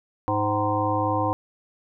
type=harmonic tone with a mistuned harmonic; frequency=103.83 Hz; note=G#2; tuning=in tune; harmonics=1 / 3 / 5 / 7 / 9 / 10; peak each=-28 / -28 / -28 / -28 / -28 / -28 dBFS; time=0.28-1.33 s; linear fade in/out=0 ms; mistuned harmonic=7; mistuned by=+81 cents; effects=none